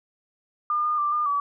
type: tone with pitch steps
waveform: sine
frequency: 1206 / 1216 / 1179 / 1208 / 1145 Hz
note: D6 / D#6 / D6 / D6 / D6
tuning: +46 / -40 / +6 / +48 / -44 cents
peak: -21 dBFS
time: 0.7-1.4 s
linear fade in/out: 2 ms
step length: 140 ms
effects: none